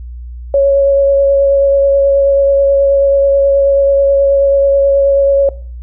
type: tone with vibrato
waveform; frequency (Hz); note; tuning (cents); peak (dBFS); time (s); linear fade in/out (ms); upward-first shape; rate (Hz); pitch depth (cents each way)
sine; 554.4; C#5; 0; -6; 0.54-5.49; 2; sine; 9.3; 11
effects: noise-tail reverb RT60 0.5 s tail -20 dB re dry + added 60 Hz sine -24 dBFS peak until 5.82 s